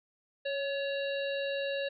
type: harmonic tone with a mistuned harmonic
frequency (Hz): 554.4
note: C#5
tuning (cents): 0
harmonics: 1 / 3 / 5 / 7 / 8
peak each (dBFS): -32 / -40 / -41 / -42 / -53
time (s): 0.45-1.89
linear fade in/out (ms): 10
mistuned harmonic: 3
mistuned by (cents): +40
effects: none